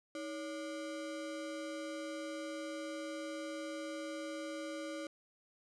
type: ring-modulated tone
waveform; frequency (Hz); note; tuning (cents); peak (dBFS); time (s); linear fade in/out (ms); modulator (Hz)
square; 440; A4; 0; -38; 0.15-5.07; 2; 123
effects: resampled to 22050 Hz